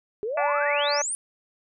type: exponential sweep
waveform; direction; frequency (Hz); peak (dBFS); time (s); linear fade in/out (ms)
sine; up; 399.8 to 9956; -26; 0.23-1.15; 0
type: harmonic tone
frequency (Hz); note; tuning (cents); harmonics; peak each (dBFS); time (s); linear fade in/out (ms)
289.6; D4; -24; 2 / 3 / 4 / 5 / 6 / 7 / 8 / 9; -25 / -29 / -31 / -33 / -35 / -36 / -37 / -38; 0.37-1.02; 5
effects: none